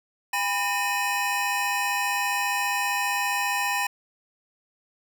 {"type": "tone cluster", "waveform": "square", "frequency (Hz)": [808, 988, 1825, 2519], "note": ["G#5", "B5", "A#6", "D#7"], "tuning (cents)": [-48, 0, -37, 21], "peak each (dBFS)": -30, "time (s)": [0.33, 3.87], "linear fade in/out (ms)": 5, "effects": []}